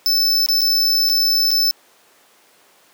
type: tone with dropouts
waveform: square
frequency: 5274 Hz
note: E8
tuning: in tune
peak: -14 dBFS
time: 0.06-1.71 s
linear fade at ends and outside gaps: 0 ms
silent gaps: 0.461-0.487 / 0.609-0.616 / 1.091-1.097 / 1.507-1.514 s
effects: pink hiss -52 dBFS RMS until 2.93 s + high-pass 400 Hz 12 dB/octave